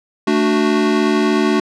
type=chord; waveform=square; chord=D major; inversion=second; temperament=equal; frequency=220 / 293.7 / 370 Hz; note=A3 / D4 / F#4; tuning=0 / 0 / 0 cents; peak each=-18 dBFS; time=0.27-1.6 s; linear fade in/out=5 ms; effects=low-pass 5000 Hz 12 dB/octave